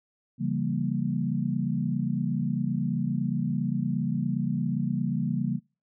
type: chord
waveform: sine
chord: C# diminished seventh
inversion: none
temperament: equal with one note detuned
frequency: 138.59 / 168.18 / 196 / 233.1 Hz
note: C#3 / E3 / G3 / Bb3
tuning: 0 / +35 / 0 / 0 cents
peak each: -30 / -31 / -31 / -30 dBFS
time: 0.38-5.6 s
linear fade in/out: 50 ms
effects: noise-tail reverb RT60 0.3 s tail -24 dB re dry